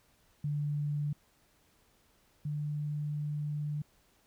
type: tone pair in turn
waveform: sine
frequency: 146.83 / 148.45 Hz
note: D3 / D3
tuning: 0 / +19 cents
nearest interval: unison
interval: 19 cents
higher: second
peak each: -30 / -32 dBFS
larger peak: first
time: 0.44-1.13 / 2.45-3.82 s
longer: second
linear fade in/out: 5 ms
effects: pink hiss -68 dBFS RMS until 4.26 s